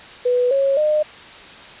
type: tone with pitch steps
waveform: sine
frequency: 493.9 / 548 / 608.1 Hz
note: B4 / C#5 / D#5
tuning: 0 / -20 / -40 cents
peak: -14 dBFS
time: 0.25-1.03 s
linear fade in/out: 10 ms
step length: 260 ms
effects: white hiss -39 dBFS RMS until 1.8 s + resampled to 8000 Hz